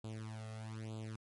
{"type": "tone with flanger", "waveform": "sawtooth", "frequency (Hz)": 110, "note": "A2", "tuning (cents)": 0, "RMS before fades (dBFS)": -45, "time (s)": [0.04, 1.16], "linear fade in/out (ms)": 5, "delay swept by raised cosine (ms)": [0.26, 1.56], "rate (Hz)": 1.1, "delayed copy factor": 1, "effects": ["MP3 48 kbps"]}